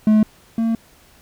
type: tone pair in turn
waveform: triangle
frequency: 215 / 227 Hz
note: A3 / A#3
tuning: -40 / -46 cents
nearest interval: minor second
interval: 94 cents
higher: second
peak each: -8 / -14 dBFS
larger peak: first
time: 0.07-0.23 / 0.58-0.75 s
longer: second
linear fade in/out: 2 ms
effects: pink hiss -51 dBFS RMS until 1.21 s